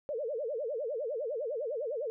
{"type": "tone with vibrato", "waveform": "sine", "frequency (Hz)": 518, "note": "C5", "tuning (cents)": -17, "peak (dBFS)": -32, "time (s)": [0.09, 2.1], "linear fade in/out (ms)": 0, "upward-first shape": "sine", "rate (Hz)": 9.9, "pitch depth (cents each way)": 290, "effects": []}